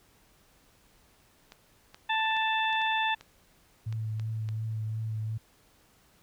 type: clicks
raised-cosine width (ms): 0.2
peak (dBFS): -29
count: 9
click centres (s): 1.521 / 1.945 / 2.367 / 2.729 / 2.817 / 3.21 / 3.926 / 4.197 / 4.489
type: harmonic tone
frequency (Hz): 882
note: A5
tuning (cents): +4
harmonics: 1 / 2 / 3 / 4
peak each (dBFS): -28 / -31 / -33 / -34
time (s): 2.09-3.15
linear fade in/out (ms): 10
type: tone with vibrato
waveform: sine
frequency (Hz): 110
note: A2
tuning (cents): 0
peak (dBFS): -30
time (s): 3.86-5.38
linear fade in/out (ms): 10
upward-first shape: triangle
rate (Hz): 2.8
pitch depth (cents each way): 23
effects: pink hiss -63 dBFS RMS until 6.22 s